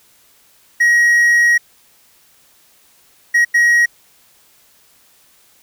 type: tone bursts at uneven times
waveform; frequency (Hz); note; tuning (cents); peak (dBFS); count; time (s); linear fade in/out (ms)
triangle; 1896; A#6; +29; -7; 3; 0.8-1.58 / 3.34-3.45 / 3.54-3.86; 10
effects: white hiss -52 dBFS RMS until 5.62 s